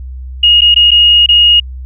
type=tone with dropouts; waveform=sine; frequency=2868 Hz; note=F7; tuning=45 cents sharp; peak=-3 dBFS; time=0.43-1.6 s; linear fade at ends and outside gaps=5 ms; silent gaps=0.609-0.617 / 0.744-0.761 / 0.908-0.915 / 1.262-1.288 s; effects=added 64 Hz sine -22 dBFS peak until 1.85 s